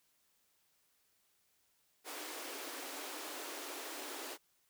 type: high-pass noise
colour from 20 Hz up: pink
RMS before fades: -45 dBFS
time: 2.04-4.38 s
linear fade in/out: 50 ms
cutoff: 270 Hz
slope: 96 dB/octave
effects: white hiss -75 dBFS RMS until 4.69 s